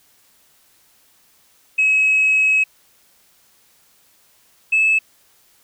sine tone pair in turn, 2562 / 2605 Hz, E7 / E7, -50 / -21 cents, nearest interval unison, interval 29 cents, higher second, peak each -11 dBFS, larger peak neither, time 1.78-2.64 / 4.72-4.99 s, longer first, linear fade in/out 10 ms, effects tanh soft clip ceiling -9 dBFS + white hiss -56 dBFS RMS until 5.63 s

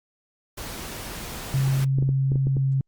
pink noise, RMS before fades -35 dBFS, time 0.57-1.85 s, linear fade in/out 10 ms
sine tone, 134.9 Hz, C#3, 47 cents flat, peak -19 dBFS, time 1.54-2.81 s, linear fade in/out 2 ms
clicks, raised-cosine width 3 ms, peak -17 dBFS, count 7, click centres 1.986 / 2.025 / 2.091 / 2.319 / 2.357 / 2.47 / 2.568 s
effects Opus 48 kbps

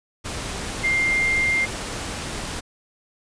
sine tone in noise, 2100 Hz, C7, 6 cents sharp, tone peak -18 dBFS, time 0.83-1.66 s, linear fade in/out 20 ms, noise pink, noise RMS -30 dBFS, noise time 0.24-2.61 s, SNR +9 dB, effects resampled to 22050 Hz

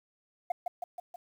sine tone with echo, 710 Hz, F5, 28 cents sharp, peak -24 dBFS, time 0.5-0.52 s, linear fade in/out 5 ms, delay 160 ms, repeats 4, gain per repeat -4 dB, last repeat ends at 1.16 s, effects tanh soft clip ceiling -25 dBFS + 10-bit

